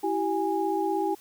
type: tone cluster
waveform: sine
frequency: 330.9 / 387.3 / 825 Hz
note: E4 / G4 / G#5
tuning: +7 / -21 / -12 cents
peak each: -29 / -28 / -28 dBFS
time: 0.03-1.15 s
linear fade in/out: 10 ms
effects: white hiss -54 dBFS RMS until 1.2 s